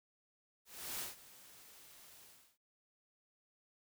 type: noise with ADSR envelope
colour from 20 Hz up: white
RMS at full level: -41 dBFS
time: 0.65-2.58 s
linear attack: 350 ms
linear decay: 150 ms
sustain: -18 dB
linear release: 350 ms
effects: none